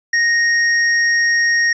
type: tone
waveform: square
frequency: 1864.7 Hz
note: A#6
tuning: in tune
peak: -13 dBFS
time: 0.13-1.73 s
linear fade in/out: 5 ms
effects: resampled to 16000 Hz